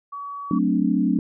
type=tone; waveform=sine; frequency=1134 Hz; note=C#6; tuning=39 cents sharp; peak=-30 dBFS; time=0.12-0.59 s; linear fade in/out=10 ms
type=chord; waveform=sine; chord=D dominant seventh; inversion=first; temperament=equal; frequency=185 / 220 / 261.6 / 293.7 Hz; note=F#3 / A3 / C4 / D4; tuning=0 / 0 / 0 / 0 cents; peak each=-23 dBFS; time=0.51-1.19 s; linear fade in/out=2 ms
effects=none